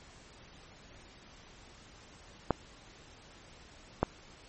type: clicks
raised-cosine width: 1 ms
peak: -11 dBFS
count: 2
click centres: 2.507 / 4.03 s
effects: pink hiss -55 dBFS RMS until 4.48 s + MP3 32 kbps